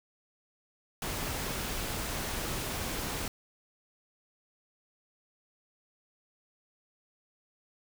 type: noise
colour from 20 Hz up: pink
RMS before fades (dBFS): -35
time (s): 1.02-3.28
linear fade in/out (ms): 2
effects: none